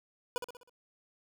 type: tone with echo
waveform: 25% pulse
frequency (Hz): 490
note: B4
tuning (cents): -14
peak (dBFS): -27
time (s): 0.36-0.38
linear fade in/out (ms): 0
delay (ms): 63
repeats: 5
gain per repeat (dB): -6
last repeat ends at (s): 0.695
effects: none